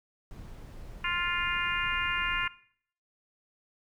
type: noise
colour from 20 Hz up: brown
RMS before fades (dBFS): -44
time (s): 0.31-2.47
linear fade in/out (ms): 0
type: harmonic tone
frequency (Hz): 350.2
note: F4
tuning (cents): +5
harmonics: 3 / 4 / 5 / 6 / 7 / 8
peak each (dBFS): -35 / -35 / -35 / -35 / -35 / -35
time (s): 1.04-2.48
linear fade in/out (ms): 5
effects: noise-tail reverb RT60 0.6 s tail -19 dB re dry